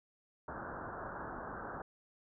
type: low-pass noise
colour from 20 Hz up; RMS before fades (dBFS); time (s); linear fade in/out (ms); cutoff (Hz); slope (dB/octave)
white; -44; 0.48-1.82; 2; 1600; 96
effects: none